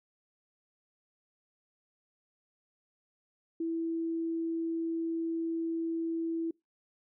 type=tone; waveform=sine; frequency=329.6 Hz; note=E4; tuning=in tune; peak=-30 dBFS; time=3.6-6.51 s; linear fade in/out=5 ms; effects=noise-tail reverb RT60 0.2 s tail -25 dB re dry